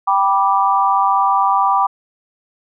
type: chord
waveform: sine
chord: G major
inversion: none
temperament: equal with one note detuned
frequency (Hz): 784 / 980.4 / 1174.7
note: G5 / B5 / D6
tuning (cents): 0 / -13 / 0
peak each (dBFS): -16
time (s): 0.07-1.87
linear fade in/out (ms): 10
effects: none